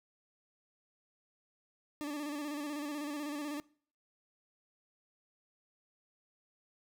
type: tone with vibrato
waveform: 40% pulse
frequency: 293.7 Hz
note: D4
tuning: in tune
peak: -36 dBFS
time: 2.01-3.6 s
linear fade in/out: 0 ms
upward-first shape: square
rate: 16 Hz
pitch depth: 45 cents each way
effects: noise-tail reverb RT60 0.5 s tail -23 dB re dry